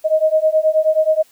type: beating tone pair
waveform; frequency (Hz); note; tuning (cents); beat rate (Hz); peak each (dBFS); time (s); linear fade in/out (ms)
sine; 622.3 / 631.7; D#5 / D#5; 0 / +26; 9.4; -15; 0.04-1.23; 20
effects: white hiss -53 dBFS RMS until 1.31 s